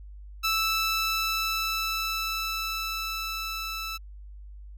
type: tone with level ramp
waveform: 15% pulse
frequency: 1318.5 Hz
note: E6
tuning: in tune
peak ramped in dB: -17 to -26 dBFS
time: 0.43-3.98 s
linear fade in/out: 20 ms
effects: added 50 Hz sine -41 dBFS peak until 4.77 s